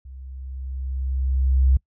sine tone with level ramp, 65.6 Hz, C2, 5 cents sharp, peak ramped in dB -37 to -12 dBFS, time 0.05-1.77 s, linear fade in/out 5 ms, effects noise-tail reverb RT60 0.1 s tail -25 dB re dry

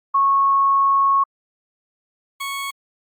sine / 20% pulse tone pair in turn, 1100 / 1106.2 Hz, C#6 / C#6, -14 / -4 cents, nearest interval unison, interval 10 cents, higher second, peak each -13 / -20 dBFS, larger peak first, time 0.14-1.24 / 2.4-2.71 s, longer first, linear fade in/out 10 ms, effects Opus 32 kbps

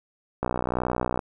click train, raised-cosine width 1 ms, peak -11 dBFS, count 48, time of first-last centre 0.43-1.192 s, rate 61.7 Hz, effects none

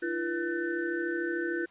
sine tone cluster, 307.5 / 340.9 / 484.2 / 1512 / 1778 Hz, D#4 / F4 / B4 / F#6 / A6, -20 / -42 / -34 / +37 / +18 cents, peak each -40 / -31 / -39 / -35 / -40 dBFS, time 0.02-1.66 s, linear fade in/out 10 ms, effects white hiss -59 dBFS RMS until 1.7 s + resampled to 8000 Hz

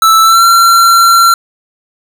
square tone with pitch glide, 1318.5 to 1364.2 Hz, E6 to F6, 0 to -41 cents, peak -4 dBFS, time 0.02-1.34 s, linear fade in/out 2 ms, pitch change +59 cents, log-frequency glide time 0.22-0.45 s, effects none

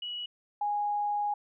sine tone pair in turn, 2927 / 826.1 Hz, F#7 / G#5, -19 / -9 cents, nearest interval octave + minor seventh, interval 2190 cents, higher first, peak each -34 / -27 dBFS, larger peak second, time 0.02-0.26 / 0.61-1.34 s, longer second, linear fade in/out 5 ms, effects none

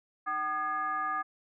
sine tone with frequency modulation, 1219 Hz, D#6, 36 cents flat, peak -29 dBFS, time 0.26-1.23 s, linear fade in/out 20 ms, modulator 455 Hz, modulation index 0.85, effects none

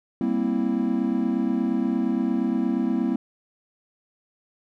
triangle chord, C dominant seventh, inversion second, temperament equal, 196 / 233.1 / 261.6 / 329.6 Hz, G3 / Bb3 / C4 / E4, 0 / 0 / 0 / 0 cents, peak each -27 / -23 / -24 / -26 dBFS, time 0.21-3.16 s, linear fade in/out 2 ms, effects none

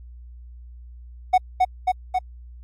triangle tone with echo, 740 Hz, F#5, in tune, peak -10 dBFS, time 1.33-1.38 s, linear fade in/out 10 ms, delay 270 ms, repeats 3, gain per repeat -2 dB, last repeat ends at 2.19 s, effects added 60 Hz sine -39 dBFS peak until 2.63 s + AAC 48 kbps

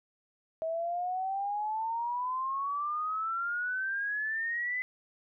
sine exponential sweep, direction up, 640 to 2025 Hz, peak -30 dBFS, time 0.62-4.82 s, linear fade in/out 0 ms, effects none

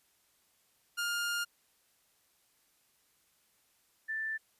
sawtooth / sine tone pair in turn, 1410 / 1768 Hz, F6 / A6, +16 / +8 cents, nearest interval major third, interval 392 cents, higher second, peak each -28 / -33 dBFS, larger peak first, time 0.97-1.45 / 4.08-4.38 s, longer first, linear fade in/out 20 ms, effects white hiss -71 dBFS RMS until 4.59 s + resampled to 32000 Hz

